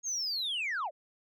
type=linear sweep; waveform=sine; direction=down; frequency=6645 to 523.3 Hz; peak=-29 dBFS; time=0.03-0.91 s; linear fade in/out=50 ms; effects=tanh soft clip ceiling -29 dBFS